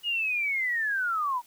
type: linear sweep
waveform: sine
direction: down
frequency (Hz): 2900 to 932.3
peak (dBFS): -25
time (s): 0.03-1.42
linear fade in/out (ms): 50
effects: white hiss -58 dBFS RMS until 1.46 s